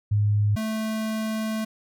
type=tone pair in turn; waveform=sine / square; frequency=104 / 219 Hz; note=G#2 / A3; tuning=+3 / -8 cents; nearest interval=octave + minor second; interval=1289 cents; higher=second; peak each=-18 / -26 dBFS; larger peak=first; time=0.11-0.56 / 0.56-1.65 s; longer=second; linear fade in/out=10 ms; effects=none